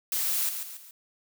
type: noise with echo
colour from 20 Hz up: blue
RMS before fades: -28 dBFS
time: 0.12-0.49 s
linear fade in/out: 2 ms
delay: 140 ms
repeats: 3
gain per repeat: -7 dB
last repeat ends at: 0.91 s
effects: none